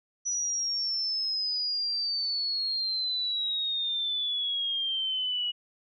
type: exponential sweep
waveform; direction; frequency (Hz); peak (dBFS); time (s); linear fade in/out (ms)
sine; down; 5910 to 2909; -27; 0.25-5.52; 20
effects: none